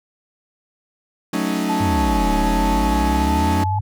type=chord; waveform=40% pulse; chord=D# half-diminished seventh; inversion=first; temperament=equal; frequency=185 / 220 / 277.2 / 311.1 Hz; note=F#3 / A3 / C#4 / D#4; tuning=0 / 0 / 0 / 0 cents; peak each=-24 dBFS; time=1.33-3.64 s; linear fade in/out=5 ms
type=tone with vibrato; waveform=sine; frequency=868 Hz; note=A5; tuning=24 cents flat; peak=-21 dBFS; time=1.69-3.79 s; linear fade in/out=5 ms; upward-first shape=sine; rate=1.3 Hz; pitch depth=23 cents each way
type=exponential two-way sweep; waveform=sine; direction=down then up; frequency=103.8 to 36 to 103.8 Hz; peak=-19 dBFS; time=1.8-3.81 s; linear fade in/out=10 ms; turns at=2.33 s
effects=none